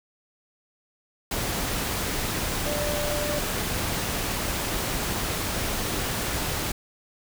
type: tone in noise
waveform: sine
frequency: 590 Hz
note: D5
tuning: 8 cents sharp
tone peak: -29 dBFS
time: 2.66-3.39 s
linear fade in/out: 5 ms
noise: pink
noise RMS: -28 dBFS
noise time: 1.31-6.72 s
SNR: -4 dB
effects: none